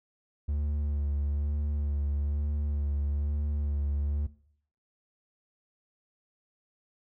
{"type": "tone with vibrato", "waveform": "triangle", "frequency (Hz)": 72.6, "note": "D2", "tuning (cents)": -19, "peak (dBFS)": -25, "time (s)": [0.48, 4.27], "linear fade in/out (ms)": 10, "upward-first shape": "sine", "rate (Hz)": 1.1, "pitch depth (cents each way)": 22, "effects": ["noise-tail reverb RT60 0.6 s tail -18 dB re dry"]}